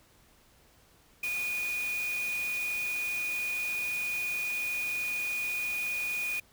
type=tone in noise; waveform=sine; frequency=2460 Hz; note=D#7; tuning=20 cents flat; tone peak=-30 dBFS; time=1.23-6.4 s; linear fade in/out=5 ms; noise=white; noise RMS=-42 dBFS; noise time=1.23-6.4 s; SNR=+9 dB; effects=pink hiss -62 dBFS RMS until 6.52 s